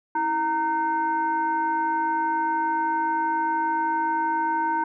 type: tone with frequency modulation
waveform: sine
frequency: 925 Hz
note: A#5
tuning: 14 cents flat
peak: -21 dBFS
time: 0.15-4.84 s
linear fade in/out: 5 ms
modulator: 599 Hz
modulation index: 0.66
effects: none